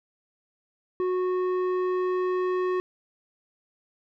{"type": "tone with low-pass filter sweep", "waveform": "square", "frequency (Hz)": 366.7, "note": "F#4", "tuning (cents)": -15, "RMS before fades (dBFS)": -26, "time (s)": [1, 2.8], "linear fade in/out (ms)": 0, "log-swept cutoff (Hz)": [1000, 1600], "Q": 0.93, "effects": []}